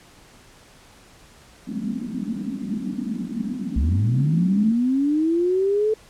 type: band-pass noise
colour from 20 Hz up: white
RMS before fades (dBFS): -28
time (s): 1.67-4.73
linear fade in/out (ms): 10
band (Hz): 190 to 260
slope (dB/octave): 48
type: linear sweep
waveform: sine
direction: up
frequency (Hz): 60.8 to 440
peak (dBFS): -17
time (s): 3.76-5.94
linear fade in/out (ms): 5
effects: pink hiss -50 dBFS RMS until 6.09 s + low-pass 10000 Hz 12 dB/octave